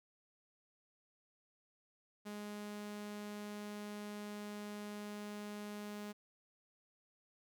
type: tone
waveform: sawtooth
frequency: 207.7 Hz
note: G#3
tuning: in tune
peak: -40 dBFS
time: 2.25-6.13 s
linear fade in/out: 20 ms
effects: none